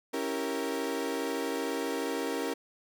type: chord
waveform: 35% pulse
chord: C# diminished seventh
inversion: none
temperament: equal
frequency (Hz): 277.2 / 329.6 / 392 / 466.2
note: C#4 / E4 / G4 / Bb4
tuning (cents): 0 / 0 / 0 / 0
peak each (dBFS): -34 / -36 / -36 / -33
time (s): 0.13-2.54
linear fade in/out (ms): 10
effects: none